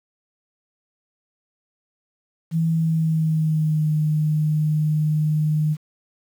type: tone with pitch glide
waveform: sine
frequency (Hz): 163.3 to 153.25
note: E3 to D#3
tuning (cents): -16 to -26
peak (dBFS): -17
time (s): 2.51-5.77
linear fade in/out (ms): 50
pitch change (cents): -110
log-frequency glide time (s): 2.69-3.92
effects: 8-bit